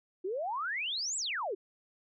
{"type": "exponential two-way sweep", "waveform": "sine", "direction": "up then down", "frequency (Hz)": [349.2, 8050, 349.2], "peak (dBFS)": -32, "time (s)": [0.24, 1.55], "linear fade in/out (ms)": 10, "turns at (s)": 1.17, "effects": []}